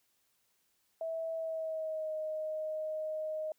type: tone with pitch glide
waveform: sine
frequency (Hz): 652 to 622.9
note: E5 to D#5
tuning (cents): -19 to +2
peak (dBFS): -34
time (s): 1.01-3.52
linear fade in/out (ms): 2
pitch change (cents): -79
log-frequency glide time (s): 1.33-2.14
effects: white hiss -75 dBFS RMS until 3.58 s